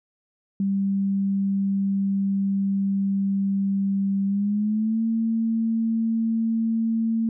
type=tone with pitch glide; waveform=sine; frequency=196.5 to 225.7 Hz; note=G3 to A3; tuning=+4 to +44 cents; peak=-20 dBFS; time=0.6-7.29 s; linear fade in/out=2 ms; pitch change=+240 cents; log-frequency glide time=4.26-5.02 s; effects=none